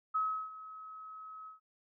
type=tone with ADSR envelope; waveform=sine; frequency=1281 Hz; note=E6; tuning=50 cents flat; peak=-28 dBFS; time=0.14-1.6 s; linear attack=16 ms; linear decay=340 ms; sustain=-17 dB; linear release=130 ms; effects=none